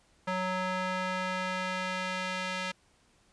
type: tone with band-pass filter sweep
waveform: square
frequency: 185 Hz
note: F#3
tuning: in tune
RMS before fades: -33 dBFS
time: 0.27-2.72 s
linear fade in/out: 10 ms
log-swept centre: 1200 to 2500 Hz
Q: 0.88
effects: pink hiss -66 dBFS RMS until 3.32 s + resampled to 22050 Hz